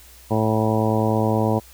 harmonic tone with a mistuned harmonic, 109.5 Hz, A2, 8 cents flat, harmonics 1 / 2 / 3 / 4 / 5 / 6 / 7 / 8 / 9, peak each -22 / -23 / -26 / -26 / -26 / -29 / -28 / -33 / -29 dBFS, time 0.3-1.6 s, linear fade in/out 20 ms, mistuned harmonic 9, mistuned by -29 cents, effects added 61 Hz sine -48 dBFS peak until 1.73 s + white hiss -48 dBFS RMS until 1.73 s

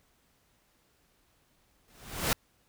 pink noise with exponential growth, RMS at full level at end -24 dBFS, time 1.88-2.33 s, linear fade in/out 1 ms, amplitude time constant 96 ms, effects pink hiss -69 dBFS RMS until 2.68 s

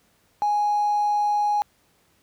triangle tone with hard clipping, 830.6 Hz, G#5, in tune, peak -19 dBFS, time 0.42-1.62 s, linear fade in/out 0 ms, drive 3 dB, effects pink hiss -63 dBFS RMS until 2.22 s + high-pass 60 Hz 12 dB/octave

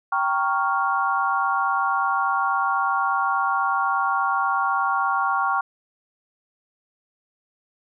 sine chord, G half-diminished seventh, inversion none, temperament equal, 784 / 932.3 / 1108.7 / 1396.9 Hz, G5 / Bb5 / Db6 / F6, 0 / 0 / 0 / 0 cents, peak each -25 / -28 / -23 / -25 dBFS, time 0.12-5.61 s, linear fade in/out 5 ms, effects none

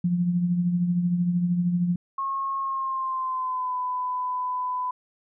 sine tone with tremolo, 175.9 Hz, F3, 13 cents sharp, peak -18 dBFS, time 0.04-1.96 s, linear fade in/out 5 ms, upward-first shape triangle, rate 13 Hz, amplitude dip 55%
sine tone with pitch glide, 1086 to 1001.6 Hz, C#6 to B5, -36 to +24 cents, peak -25 dBFS, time 2.18-4.91 s, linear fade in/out 5 ms, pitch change -140 cents, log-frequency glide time 2.6-3.76 s
effects none

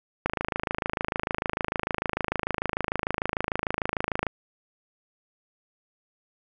click train, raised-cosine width 0.5 ms, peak -10 dBFS, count 108, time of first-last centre 0.26-4.267 s, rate 26.7 Hz, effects none

